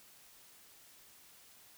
silence, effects white hiss -60 dBFS RMS until 1.77 s

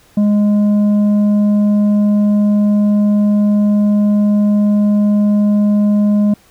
triangle tone with tanh clipping, 207 Hz, G#3, 5 cents flat, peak -10 dBFS, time 0.17-6.34 s, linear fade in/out 5 ms, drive 10 dB, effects pink hiss -49 dBFS RMS until 6.5 s

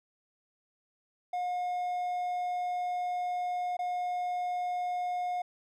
triangle tone with dropouts, 718 Hz, F5, 48 cents sharp, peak -28 dBFS, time 1.33-5.42 s, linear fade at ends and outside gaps 5 ms, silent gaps 3.769-3.79 s, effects none

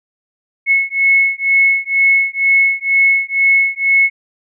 sine beating tone pair, 2190 / 2192.1 Hz, C#7 / C#7, -22 / -20 cents, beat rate 2.1 Hz, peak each -13 dBFS, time 0.66-4.1 s, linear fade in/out 50 ms, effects none

